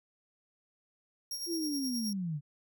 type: tone with tremolo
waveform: sawtooth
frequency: 5588 Hz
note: F8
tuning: in tune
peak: -32 dBFS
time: 1.31-2.13 s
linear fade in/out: 2 ms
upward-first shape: sine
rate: 9.5 Hz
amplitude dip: 50%
type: linear sweep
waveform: sine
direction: down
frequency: 350.2 to 138.59 Hz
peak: -32 dBFS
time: 1.46-2.41 s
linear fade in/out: 50 ms
effects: none